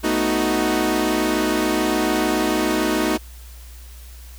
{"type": "chord", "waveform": "sawtooth", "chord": "B dominant seventh", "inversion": "third", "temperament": "equal", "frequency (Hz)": [220, 246.9, 311.1, 370], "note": ["A3", "B3", "D#4", "F#4"], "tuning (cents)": [0, 0, 0, 0], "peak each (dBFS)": [-22, -22, -17, -20], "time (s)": [0.03, 3.18], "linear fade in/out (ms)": 20, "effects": ["added 60 Hz sine -37 dBFS peak until 4.38 s", "white hiss -47 dBFS RMS until 4.38 s"]}